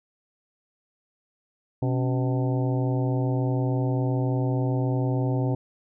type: harmonic tone with a mistuned harmonic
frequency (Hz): 126.9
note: B2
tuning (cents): +47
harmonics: 1 / 2 / 3 / 4 / 5 / 6 / 7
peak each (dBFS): -23 / -29 / -33 / -35 / -37 / -39 / -40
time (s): 1.82-5.55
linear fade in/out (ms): 5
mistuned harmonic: 2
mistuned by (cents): +140
effects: none